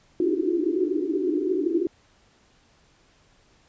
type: band-pass noise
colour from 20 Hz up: pink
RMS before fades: -24 dBFS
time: 0.2-1.87 s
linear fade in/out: 2 ms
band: 300 to 390 Hz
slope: 96 dB/octave
effects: pink hiss -60 dBFS RMS until 3.68 s + resampled to 16000 Hz